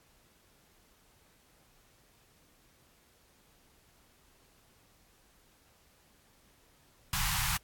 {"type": "band-stop noise", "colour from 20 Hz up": "pink", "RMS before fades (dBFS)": -31, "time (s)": [7.13, 7.57], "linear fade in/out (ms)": 2, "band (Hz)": [160, 840], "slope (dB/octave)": 48, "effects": ["pink hiss -65 dBFS RMS until 7.63 s", "AAC 64 kbps"]}